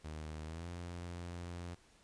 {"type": "tone with pitch glide", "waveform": "sawtooth", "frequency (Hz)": [77.6, 87.1], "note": ["D#2", "F2"], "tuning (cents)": [-4, -4], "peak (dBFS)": -39, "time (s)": [0.04, 1.75], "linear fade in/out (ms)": 10, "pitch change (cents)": 200, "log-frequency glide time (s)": [0.44, 0.68], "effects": ["pink hiss -66 dBFS RMS until 2.03 s", "resampled to 22050 Hz"]}